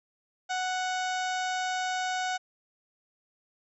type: harmonic tone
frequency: 740 Hz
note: F#5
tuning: in tune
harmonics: 1 / 2 / 3 / 4 / 5 / 6 / 7 / 8 / 9 / 10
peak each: -30 / -34 / -41 / -42 / -42 / -47 / -47 / -45 / -48 / -48 dBFS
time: 0.49-2.38 s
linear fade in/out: 20 ms
effects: none